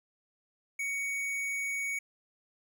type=tone with tanh clipping; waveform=sine; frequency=2237 Hz; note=C#7; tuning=15 cents sharp; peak=-33 dBFS; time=0.79-1.99 s; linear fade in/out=5 ms; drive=14 dB; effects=none